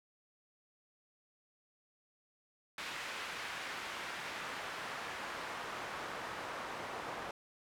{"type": "noise with band-pass filter sweep", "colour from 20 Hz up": "pink", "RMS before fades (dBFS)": -43, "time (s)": [2.78, 7.31], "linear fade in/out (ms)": 2, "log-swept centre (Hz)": [2100, 920], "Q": 0.91, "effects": []}